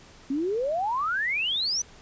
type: exponential sweep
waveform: sine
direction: up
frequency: 261.6 to 6090 Hz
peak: -24 dBFS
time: 0.3-1.82 s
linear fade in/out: 5 ms
effects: pink hiss -51 dBFS RMS until 2.01 s + resampled to 16000 Hz